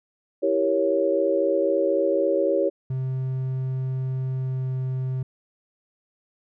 sine chord, E diminished seventh, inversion none, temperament equal with one note detuned, 328.1 / 392 / 466.2 / 554.4 Hz, E4 / G4 / Bb4 / Db5, -8 / 0 / 0 / 0 cents, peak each -26 / -24 / -28 / -22 dBFS, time 0.42-2.7 s, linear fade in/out 20 ms
triangle tone with pitch glide, 130.7 to 129.95 Hz, C3 to C3, -1 to -11 cents, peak -22 dBFS, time 2.9-5.23 s, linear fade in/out 5 ms, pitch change -10 cents, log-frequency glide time 4.35-4.73 s
effects none

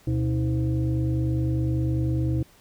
sine tone with frequency modulation, 123.47 Hz, B2, in tune, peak -21 dBFS, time 0.07-2.43 s, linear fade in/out 5 ms, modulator 197 Hz, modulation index 0.96, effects pink hiss -56 dBFS RMS until 2.6 s

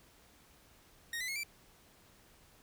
sawtooth tone with pitch steps, 1864.7 / 2010 / 2167 / 2336 Hz, A#6 / B6 / C#7 / D7, 0 / +30 / -40 / -10 cents, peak -33 dBFS, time 1.13-1.434 s, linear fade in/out 2 ms, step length 76 ms, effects pink hiss -63 dBFS RMS until 2.62 s

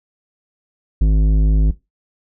sine tone with tanh clipping, 52.3 Hz, G#1, 13 cents sharp, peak -12 dBFS, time 1.01-1.71 s, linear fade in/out 5 ms, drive 12 dB, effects noise-tail reverb RT60 0.2 s tail -17 dB re dry

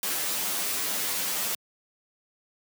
white noise with comb filter, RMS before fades -29 dBFS, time 0.03-1.55 s, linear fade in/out 2 ms, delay 10 ms, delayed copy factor +0.95, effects high-pass 150 Hz 12 dB/octave

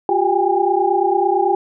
sine tone cluster, 356.2 / 392.7 / 791 / 820 Hz, F4 / G4 / G5 / G#5, +34 / +3 / +15 / -22 cents, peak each -19 dBFS, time 0.09-1.55 s, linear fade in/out 2 ms, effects none

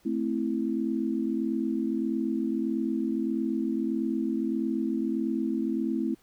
sine chord, A minor, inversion none, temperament equal, 220 / 261.6 / 329.6 Hz, A3 / C4 / E4, 0 / 0 / 0 cents, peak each -30 dBFS, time 0.05-6.15 s, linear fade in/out 10 ms, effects pink hiss -63 dBFS RMS until 6.22 s

